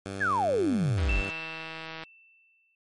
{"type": "tone", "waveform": "10% pulse", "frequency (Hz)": 97.6, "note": "G2", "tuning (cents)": -7, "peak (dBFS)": -26, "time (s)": [0.06, 1.3], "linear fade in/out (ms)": 0}
{"type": "exponential sweep", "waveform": "sine", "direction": "down", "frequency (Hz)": [1800, 38.64], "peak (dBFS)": -23, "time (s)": [0.2, 1.22], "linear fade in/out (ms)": 20}
{"type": "click train", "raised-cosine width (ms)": 0.3, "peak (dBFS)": -23, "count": 171, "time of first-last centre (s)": [0.98, 2.036], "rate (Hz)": 161}
{"type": "tone with exponential decay", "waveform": "sine", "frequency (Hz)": 2669, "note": "E7", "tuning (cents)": 21, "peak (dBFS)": -28, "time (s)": [1.09, 2.75], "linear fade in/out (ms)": 2, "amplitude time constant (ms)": 360}
{"effects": ["MP3 48 kbps"]}